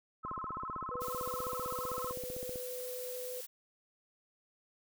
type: tone with vibrato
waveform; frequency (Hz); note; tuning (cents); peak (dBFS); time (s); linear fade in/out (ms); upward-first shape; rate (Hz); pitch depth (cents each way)
sine; 1169; D6; -8; -38; 0.23-2.13; 20; square; 19; 180
type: click train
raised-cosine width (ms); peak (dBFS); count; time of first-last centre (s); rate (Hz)
2; -31; 37; 0.25-2.558; 15.6
type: tone with pitch glide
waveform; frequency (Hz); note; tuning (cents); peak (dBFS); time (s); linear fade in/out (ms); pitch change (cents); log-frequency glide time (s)
sine; 493.9 to 500.8; B4 to B4; 0 to +24; -40; 0.91-3.41; 5; +24; 1.02-1.09
type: noise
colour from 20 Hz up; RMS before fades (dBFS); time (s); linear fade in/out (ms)
blue; -45; 1-3.47; 20
effects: none